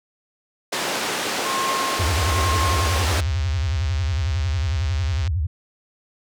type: band-pass noise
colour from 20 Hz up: pink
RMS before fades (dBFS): -25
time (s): 0.72-3.21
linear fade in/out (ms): 10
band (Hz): 340 to 7700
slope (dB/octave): 12
type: tone with tremolo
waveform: sine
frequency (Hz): 1071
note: C6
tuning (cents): +40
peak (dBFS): -22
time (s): 1.45-3.06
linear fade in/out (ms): 5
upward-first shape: sine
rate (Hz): 1.1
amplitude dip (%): 65
type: tone with vibrato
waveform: sine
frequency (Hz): 82.5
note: E2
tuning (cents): +2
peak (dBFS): -19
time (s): 1.99-5.47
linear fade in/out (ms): 10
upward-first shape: sine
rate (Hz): 11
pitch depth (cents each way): 290
type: click train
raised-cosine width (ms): 0.2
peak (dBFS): -17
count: 314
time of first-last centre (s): 2.94-5.276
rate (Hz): 134
effects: none